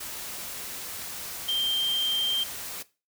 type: tone in noise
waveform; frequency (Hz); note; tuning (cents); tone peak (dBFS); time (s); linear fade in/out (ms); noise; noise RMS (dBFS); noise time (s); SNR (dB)
sine; 3161; G7; +14; -23; 1.48-2.44; 10; white; -37; 0-2.83; +11
effects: noise-tail reverb RT60 0.3 s tail -18 dB re dry